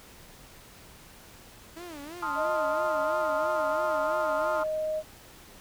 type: tone with vibrato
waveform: sawtooth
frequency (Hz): 316.5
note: D#4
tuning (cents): +30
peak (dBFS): -36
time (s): 1.76-4.63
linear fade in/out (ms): 10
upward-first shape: sine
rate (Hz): 3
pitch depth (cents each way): 200
type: chord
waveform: sine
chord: F dominant seventh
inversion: first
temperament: equal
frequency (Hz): 880 / 1046.5 / 1244.5 / 1396.9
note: A5 / C6 / Eb6 / F6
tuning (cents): 0 / 0 / 0 / 0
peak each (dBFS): -34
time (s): 2.22-4.64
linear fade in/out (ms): 10
type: tone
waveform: sine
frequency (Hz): 622.3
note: D#5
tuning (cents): 0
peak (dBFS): -27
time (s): 2.35-5.03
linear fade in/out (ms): 50
effects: pink hiss -51 dBFS RMS until 5.6 s